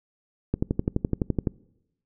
click train, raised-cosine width 3 ms, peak -10 dBFS, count 12, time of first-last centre 0.54-1.472 s, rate 11.8 Hz, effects noise-tail reverb RT60 0.9 s tail -23 dB re dry

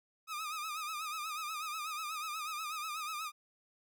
sawtooth tone with vibrato, 1244.5 Hz, D#6, in tune, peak -34 dBFS, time 0.27-3.32 s, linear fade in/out 50 ms, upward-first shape sine, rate 8.2 Hz, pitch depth 82 cents each way, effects none

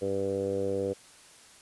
10% pulse tone with low-pass filter, 98 Hz, G2, in tune, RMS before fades -30 dBFS, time 0.01-0.94 s, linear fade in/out 20 ms, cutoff 480 Hz, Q 5.5, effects white hiss -54 dBFS RMS until 1.61 s + resampled to 24000 Hz

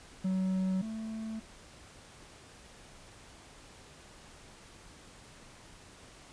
triangle tone pair in turn, 187.8 / 220.8 Hz, F#3 / A3, +26 / +6 cents, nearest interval minor third, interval 280 cents, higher second, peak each -26 / -34 dBFS, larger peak first, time 0.24-0.82 / 0.82-1.4 s, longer neither, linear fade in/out 10 ms, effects pink hiss -54 dBFS RMS until 6.32 s + resampled to 22050 Hz

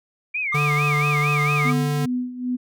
sine tone with vibrato, 2310 Hz, D7, 29 cents flat, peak -22 dBFS, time 0.34-1.71 s, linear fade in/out 10 ms, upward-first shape sine, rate 4.4 Hz, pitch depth 170 cents each way
triangle tone with pitch glide, 1200 to 1219.6 Hz, D6 to D#6, +37 to -35 cents, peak -22 dBFS, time 0.52-1.73 s, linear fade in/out 10 ms, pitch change +28 cents, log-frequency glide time 1.36-1.42 s
square tone, 146.83 Hz, D3, in tune, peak -21 dBFS, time 0.54-2.06 s, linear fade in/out 10 ms
sine tone with tremolo, 249.1 Hz, B3, 15 cents sharp, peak -20 dBFS, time 1.64-2.57 s, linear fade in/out 20 ms, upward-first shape sine, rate 2.5 Hz, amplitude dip 75%
effects none

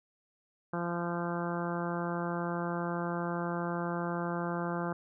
harmonic tone, 172.4 Hz, F3, 22 cents flat, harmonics 1 / 2 / 3 / 4 / 5 / 6 / 7 / 8 / 9, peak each -35 / -38 / -40 / -41 / -42 / -43 / -43 / -44 / -45 dBFS, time 0.73-4.93 s, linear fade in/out 5 ms, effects none

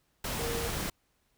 sine tone in noise, 466.2 Hz, A#4, in tune, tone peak -35 dBFS, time 0.39-0.68 s, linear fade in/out 5 ms, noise pink, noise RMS -34 dBFS, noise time 0.24-0.9 s, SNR -4 dB, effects pink hiss -73 dBFS RMS until 1.37 s

